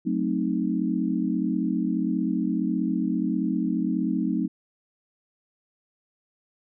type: chord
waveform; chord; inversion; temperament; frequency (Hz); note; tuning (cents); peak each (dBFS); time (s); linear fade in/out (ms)
sine; F# diminished seventh; none; equal; 185 / 220 / 261.6 / 311.1; F#3 / A3 / C4 / Eb4; 0 / 0 / 0 / 0; -28; 0.05-4.48; 20
effects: none